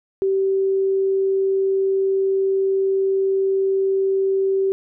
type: tone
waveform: sine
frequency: 386.7 Hz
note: G4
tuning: 24 cents flat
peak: -16 dBFS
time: 0.22-4.72 s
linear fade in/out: 0 ms
effects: none